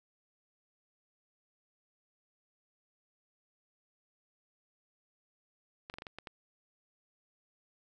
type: clicks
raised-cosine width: 0.3 ms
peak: -27 dBFS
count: 7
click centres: 5.899 / 5.94 / 5.985 / 6.021 / 6.068 / 6.186 / 6.272 s
effects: none